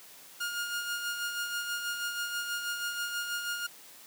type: tone with tremolo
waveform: sawtooth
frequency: 1420 Hz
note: F6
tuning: 28 cents sharp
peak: -27 dBFS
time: 0.4-3.67 s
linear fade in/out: 10 ms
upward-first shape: sine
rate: 6.2 Hz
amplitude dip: 45%
effects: white hiss -52 dBFS RMS until 4.06 s + high-pass 150 Hz 12 dB/octave

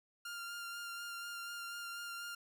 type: tone with vibrato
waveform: sawtooth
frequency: 1396.9 Hz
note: F6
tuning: in tune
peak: -39 dBFS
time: 0.25-2.35 s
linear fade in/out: 5 ms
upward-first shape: sine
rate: 4.1 Hz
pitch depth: 15 cents each way
effects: none

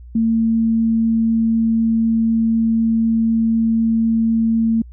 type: tone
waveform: sine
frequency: 226 Hz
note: A3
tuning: 47 cents sharp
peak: -13 dBFS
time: 0.15-4.82 s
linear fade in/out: 5 ms
effects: added 60 Hz sine -35 dBFS peak until 4.92 s

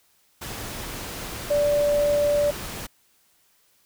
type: tone in noise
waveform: sine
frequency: 583 Hz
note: D5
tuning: 13 cents flat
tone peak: -18 dBFS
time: 1.5-2.51 s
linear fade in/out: 10 ms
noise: pink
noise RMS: -34 dBFS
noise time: 0.41-2.87 s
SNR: +13 dB
effects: white hiss -63 dBFS RMS until 3.85 s

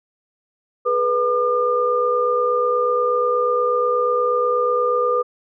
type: tone cluster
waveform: sine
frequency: 423.6 / 491.9 / 1205 Hz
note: G#4 / B4 / D6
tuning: +34 / -7 / +44 cents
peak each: -26 / -18 / -20 dBFS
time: 0.85-5.23 s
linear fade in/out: 20 ms
effects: none

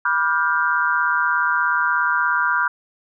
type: chord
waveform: sine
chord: G dominant seventh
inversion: first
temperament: just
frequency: 980 / 1176 / 1411.2 / 1568 Hz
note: B5 / D6 / F6 / G6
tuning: -14 / +2 / +18 / 0 cents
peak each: -23 / -24 / -20 / -22 dBFS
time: 0.05-2.68 s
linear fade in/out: 5 ms
effects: none

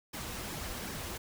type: noise with flanger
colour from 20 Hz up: pink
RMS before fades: -40 dBFS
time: 0.13-1.18 s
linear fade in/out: 10 ms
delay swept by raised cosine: 1.4 to 7.2 ms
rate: 2.6 Hz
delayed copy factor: -0.65
effects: none

